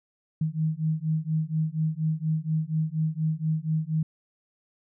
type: beating tone pair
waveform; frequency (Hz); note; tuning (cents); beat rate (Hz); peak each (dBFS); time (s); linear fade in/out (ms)
sine; 155.56 / 159.76; D#3 / D#3; 0 / +46; 4.2; -27; 0.41-4.03; 5
effects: none